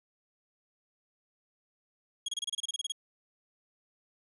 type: tone bursts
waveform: sawtooth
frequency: 3297 Hz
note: G#7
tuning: 13 cents flat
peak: -28 dBFS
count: 13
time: 2.26-2.921 s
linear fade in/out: 5 ms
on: 25 ms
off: 28 ms
effects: resampled to 24000 Hz